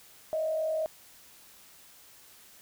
sine tone with frequency modulation, 632 Hz, D#5, 27 cents sharp, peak -27 dBFS, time 0.33-0.86 s, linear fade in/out 0 ms, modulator 45.1 Hz, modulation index 0.44, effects white hiss -55 dBFS RMS until 2.61 s

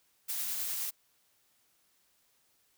blue noise with tremolo, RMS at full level -34 dBFS, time 0.28-0.91 s, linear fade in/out 20 ms, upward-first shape triangle, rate 9.7 Hz, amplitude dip 25%, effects white hiss -71 dBFS RMS until 2.77 s

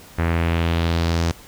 sawtooth tone with low-pass filter sweep, 83.7 Hz, E2, 27 cents sharp, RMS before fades -20 dBFS, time 0.18-1.32 s, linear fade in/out 10 ms, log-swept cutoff 1900 to 6200 Hz, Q 1.9, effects pink hiss -44 dBFS RMS until 1.47 s

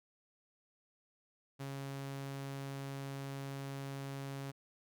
sawtooth tone, 137.6 Hz, C#3, 12 cents flat, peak -37 dBFS, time 1.59-4.52 s, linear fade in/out 20 ms, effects none

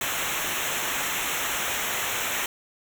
pink noise with comb filter, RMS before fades -28 dBFS, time 0.01-2.46 s, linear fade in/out 2 ms, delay 0.21 ms, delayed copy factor -0.9, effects none

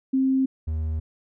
sine / triangle tone pair in turn, 264.8 / 78.73 Hz, C4 / D#2, +21 / +21 cents, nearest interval octave + major sixth, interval 2100 cents, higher first, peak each -18 / -22 dBFS, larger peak first, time 0.13-0.46 / 0.67-1 s, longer neither, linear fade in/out 10 ms, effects none

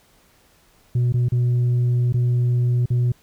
sine tone with dropouts, 122.2 Hz, B2, 18 cents flat, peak -13 dBFS, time 0.95-3.12 s, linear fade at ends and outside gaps 5 ms, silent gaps 1.124-1.14 / 1.286-1.32 / 2.125-2.141 / 2.858-2.903 s, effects tanh soft clip ceiling -15 dBFS + pink hiss -57 dBFS RMS until 3.22 s

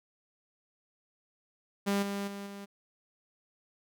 sawtooth tone with level steps, 200 Hz, G3, 35 cents sharp, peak -23 / -29 / -35 / -38 dBFS, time 1.86-2.66 s, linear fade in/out 20 ms, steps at 2.02 / 2.27 / 2.46 s, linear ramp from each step 10 ms, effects none

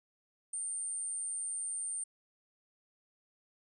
sine tone, 8910 Hz, C#9, 8 cents sharp, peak -35 dBFS, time 0.53-2.04 s, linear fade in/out 5 ms, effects none

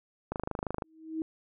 click train, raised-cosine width 1 ms, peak -18 dBFS, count 14, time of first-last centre 0.32-0.822 s, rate 25.9 Hz
sine tone with exponential growth, 319 Hz, D#4, 43 cents sharp, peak -27 dBFS, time 0.84-1.22 s, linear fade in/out 1 ms, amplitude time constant 82 ms
effects none

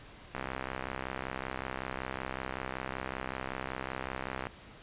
click train, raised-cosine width 0.5 ms, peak -20 dBFS, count 270, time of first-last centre 0.35-4.469 s, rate 65.3 Hz, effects pink hiss -52 dBFS RMS until 4.82 s + resampled to 8000 Hz

